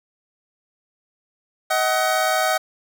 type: tone pair together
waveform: 25% pulse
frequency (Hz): 632.6 / 750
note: D#5 / F#5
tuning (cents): +29 / +23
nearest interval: minor third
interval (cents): 294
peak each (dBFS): -17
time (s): 1.7-2.58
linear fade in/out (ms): 10
effects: none